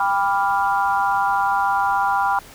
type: chord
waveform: sine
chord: G dominant seventh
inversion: none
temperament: equal with one note detuned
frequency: 795.9 / 987.8 / 1174.7 / 1396.9 Hz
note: G5 / B5 / D6 / F6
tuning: +26 / 0 / 0 / 0 cents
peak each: -20 / -21 / -26 / -24 dBFS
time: 0-2.39 s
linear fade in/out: 2 ms
effects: pink hiss -43 dBFS RMS until 2.54 s